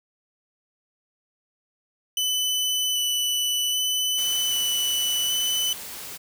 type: tone with vibrato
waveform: sawtooth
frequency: 2991 Hz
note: F#7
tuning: 18 cents sharp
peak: -19 dBFS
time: 2.17-5.73 s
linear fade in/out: 2 ms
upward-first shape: square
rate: 0.64 Hz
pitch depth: 8 cents each way
type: noise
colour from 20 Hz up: white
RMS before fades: -37 dBFS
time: 4.17-6.18 s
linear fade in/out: 20 ms
effects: none